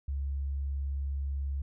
sine tone, 69.3 Hz, C#2, in tune, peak -30 dBFS, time 0.08-1.62 s, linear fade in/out 5 ms, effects none

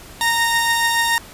sawtooth tone pair together, 928 / 1849 Hz, A#5 / A#6, -8 / -15 cents, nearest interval octave, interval 1193 cents, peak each -15 dBFS, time 0.21-1.18 s, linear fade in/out 0 ms, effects pink hiss -40 dBFS RMS until 1.33 s + resampled to 32000 Hz

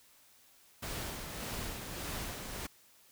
pink noise with tremolo, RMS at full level -39 dBFS, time 0.82-2.67 s, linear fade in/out 10 ms, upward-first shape sine, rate 1.7 Hz, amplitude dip 40%, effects white hiss -63 dBFS RMS until 3.11 s

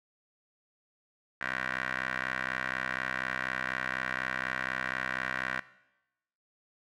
15% pulse tone with band-pass filter, 64.1 Hz, C2, 35 cents flat, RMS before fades -34 dBFS, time 1.41-5.6 s, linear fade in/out 5 ms, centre 1700 Hz, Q 4.6, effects noise-tail reverb RT60 0.9 s tail -18 dB re dry

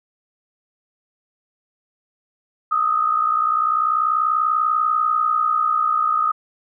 sine tone pair together, 1239.7 / 1300 Hz, D#6 / E6, -7 / -24 cents, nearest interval minor second, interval 83 cents, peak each -17 / -22 dBFS, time 2.71-6.32 s, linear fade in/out 10 ms, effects none

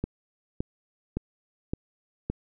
click train, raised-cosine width 3 ms, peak -15 dBFS, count 5, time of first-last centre 0.04-2.3 s, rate 1.77 Hz, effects none

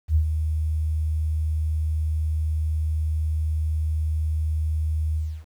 sine tone with ADSR envelope, 78 Hz, D#2, 5 cents sharp, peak -14 dBFS, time 0.08-5.45 s, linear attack 74 ms, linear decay 87 ms, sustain -7 dB, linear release 290 ms, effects 9-bit

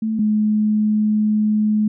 sine tone pair in turn, 220 / 213 Hz, A3 / G#3, 0 / +44 cents, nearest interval minor second, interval 56 cents, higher first, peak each -18 / -14 dBFS, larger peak second, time 0.02-0.19 / 0.19-1.88 s, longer second, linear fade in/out 5 ms, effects none

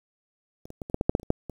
clicks, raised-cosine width 2 ms, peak -30 / -27 / -21 / -24 / -11 / -11 / -6 / -7 / -27 / -30 / -7 / -22 dBFS, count 12, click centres 0.655 / 0.704 / 0.818 / 0.899 / 0.944 / 1.011 / 1.095 / 1.151 / 1.198 / 1.231 / 1.304 / 1.497 s, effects 8-bit

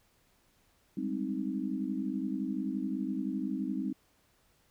sine chord, Ab major seventh, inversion third, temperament equal, 196 / 207.7 / 261.6 / 311.1 Hz, G3 / Ab3 / C4 / Eb4, 0 / 0 / 0 / 0 cents, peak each -37 / -39 / -35 / -37 dBFS, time 0.97-3.93 s, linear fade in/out 5 ms, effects pink hiss -69 dBFS RMS until 4.7 s

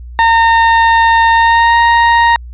30% pulse tone with pitch glide, 915 to 933.7 Hz, A#5 to A#5, -32 to +3 cents, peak -3 dBFS, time 0.19-2.36 s, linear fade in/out 0 ms, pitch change +35 cents, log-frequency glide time 1.33-1.78 s, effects added 60 Hz sine -26 dBFS peak until 2.53 s + resampled to 8000 Hz

